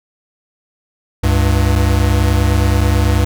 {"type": "tone pair together", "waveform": "square", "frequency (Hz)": [69.3, 98.73], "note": ["C#2", "G2"], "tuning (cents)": [0, 13], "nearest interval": "tritone", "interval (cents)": 613, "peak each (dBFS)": -14, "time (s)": [1.23, 3.25], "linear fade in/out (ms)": 10, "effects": []}